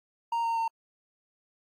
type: tone with pitch steps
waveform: triangle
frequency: 929 / 919.4 / 909.9 Hz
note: A#5 / A#5 / A#5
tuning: -6 / -24 / -42 cents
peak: -24 dBFS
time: 0.32-0.68 s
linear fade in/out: 5 ms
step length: 120 ms
effects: AAC 64 kbps